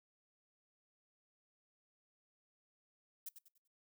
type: noise with echo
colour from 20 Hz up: violet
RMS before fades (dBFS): -45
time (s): 3.26-3.29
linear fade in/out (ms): 5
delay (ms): 97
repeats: 4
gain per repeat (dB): -9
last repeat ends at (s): 3.678
effects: noise-tail reverb RT60 0.2 s tail -24 dB re dry